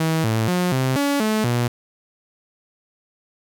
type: tone with pitch steps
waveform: sawtooth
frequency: 160.8 / 111.4 / 179.4 / 130.7 / 283.6 / 216.5 / 120.6 Hz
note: E3 / A2 / F3 / C3 / C#4 / A3 / B2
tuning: -43 / +22 / +47 / -1 / +40 / -28 / -41 cents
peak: -14 dBFS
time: 0-1.68 s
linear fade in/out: 5 ms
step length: 240 ms
effects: none